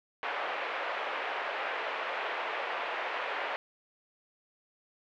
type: band-pass noise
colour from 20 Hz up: pink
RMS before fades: -35 dBFS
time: 0.23-3.56 s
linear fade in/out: 0 ms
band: 520 to 2700 Hz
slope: 24 dB/octave
effects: none